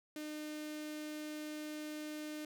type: tone with notch filter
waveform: sawtooth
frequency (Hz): 303.7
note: D#4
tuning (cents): -42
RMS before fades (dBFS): -44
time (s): 0.16-2.45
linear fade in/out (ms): 2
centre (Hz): 1000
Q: 1.3
effects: none